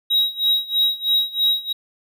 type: tone with tremolo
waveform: triangle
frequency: 3823 Hz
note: A#7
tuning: 43 cents sharp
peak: -12 dBFS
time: 0.1-1.73 s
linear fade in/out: 10 ms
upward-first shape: sine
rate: 3.1 Hz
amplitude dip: 90%
effects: none